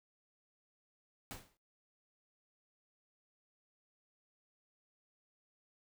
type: noise with exponential decay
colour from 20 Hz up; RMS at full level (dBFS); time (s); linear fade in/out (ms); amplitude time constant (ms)
pink; -43; 1.31-1.57; 0; 55
effects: noise-tail reverb RT60 0.2 s tail -17 dB re dry